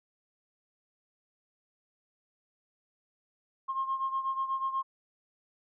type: beating tone pair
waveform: sine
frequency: 1067 / 1075.2 Hz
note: C6 / C6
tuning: +34 / +47 cents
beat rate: 8.2 Hz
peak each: -30 / -35 dBFS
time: 3.68-4.83 s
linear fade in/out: 20 ms
effects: tanh soft clip ceiling -22 dBFS